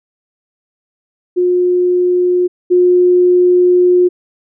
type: tone pair in turn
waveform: sine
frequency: 358.8 / 358.8 Hz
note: F4 / F4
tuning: +47 / +47 cents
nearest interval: unison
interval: 0 cents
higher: neither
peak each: -9 / -6 dBFS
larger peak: second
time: 1.36-2.48 / 2.7-4.09 s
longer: second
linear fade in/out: 20 ms
effects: none